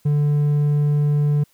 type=tone with hard clipping; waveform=sine; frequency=146.83 Hz; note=D3; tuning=in tune; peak=-16 dBFS; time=0.05-1.44 s; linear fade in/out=10 ms; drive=3 dB; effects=white hiss -60 dBFS RMS until 1.53 s